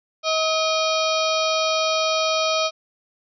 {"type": "harmonic tone with a mistuned harmonic", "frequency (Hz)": 636, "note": "D#5", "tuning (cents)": 38, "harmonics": [1, 2, 4, 5, 6, 7, 8, 9], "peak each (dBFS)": [-22, -25, -28, -29, -30, -30, -31, -32], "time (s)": [0.23, 2.71], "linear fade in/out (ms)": 50, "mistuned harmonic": 4, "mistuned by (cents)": -74, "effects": []}